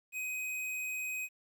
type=tone; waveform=square; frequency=2514 Hz; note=D#7; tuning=17 cents sharp; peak=-36 dBFS; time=0.12-1.29 s; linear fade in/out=50 ms; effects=11-bit